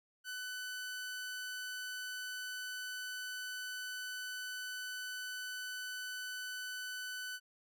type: tone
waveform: sawtooth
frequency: 1500 Hz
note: F#6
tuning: 23 cents sharp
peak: -37 dBFS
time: 0.24-7.4 s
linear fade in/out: 50 ms
effects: none